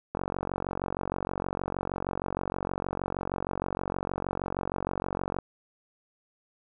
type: click train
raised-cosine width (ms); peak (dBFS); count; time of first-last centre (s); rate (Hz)
1; -16; 244; 0.15-5.387; 46.4
effects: none